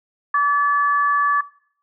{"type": "tone pair together", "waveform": "sine", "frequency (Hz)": [1151.3, 1725], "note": ["D6", "A6"], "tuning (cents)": [-35, -35], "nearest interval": "perfect fifth", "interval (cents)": 700, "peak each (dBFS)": [-15, -21], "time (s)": [0.34, 1.41], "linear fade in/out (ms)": 5, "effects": ["noise-tail reverb RT60 0.6 s tail -21 dB re dry"]}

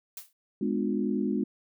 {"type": "noise with exponential decay", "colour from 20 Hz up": "blue", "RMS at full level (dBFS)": -36, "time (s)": [0.17, 0.33], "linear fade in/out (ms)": 2, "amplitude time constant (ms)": 34}
{"type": "chord", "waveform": "sine", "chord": "G# diminished seventh", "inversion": "none", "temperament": "just", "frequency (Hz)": [207.7, 249.2, 299, 358.8], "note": ["G#3", "B3", "D4", "F4"], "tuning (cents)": [0, 16, 31, 47], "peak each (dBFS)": [-29, -31, -32, -33], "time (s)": [0.61, 1.44], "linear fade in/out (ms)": 5}
{"effects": []}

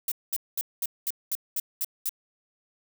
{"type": "noise bursts", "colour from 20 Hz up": "violet", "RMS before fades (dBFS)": -28, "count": 9, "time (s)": [0.08, 2.093], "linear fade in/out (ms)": 2, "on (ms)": 37, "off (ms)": 210, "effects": []}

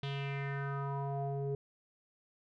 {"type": "tone with low-pass filter sweep", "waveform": "square", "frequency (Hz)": 139.3, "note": "C#3", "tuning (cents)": 9, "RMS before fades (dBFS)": -37, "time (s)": [0.03, 1.55], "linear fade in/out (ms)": 2, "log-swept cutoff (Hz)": [3500, 450], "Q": 4.1, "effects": []}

